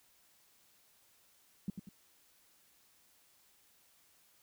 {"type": "tone with echo", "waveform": "sine", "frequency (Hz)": 192.9, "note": "G3", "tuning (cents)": -28, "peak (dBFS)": -32, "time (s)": [1.68, 1.7], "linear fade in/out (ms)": 2, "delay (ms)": 95, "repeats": 2, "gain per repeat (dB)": -7, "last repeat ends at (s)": 1.89, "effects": ["white hiss -68 dBFS RMS until 4.42 s"]}